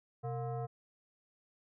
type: tone with frequency modulation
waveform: sine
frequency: 127.4 Hz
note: C3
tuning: 46 cents flat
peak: -35 dBFS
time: 0.23-0.67 s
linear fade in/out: 20 ms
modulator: 586 Hz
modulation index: 1
effects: none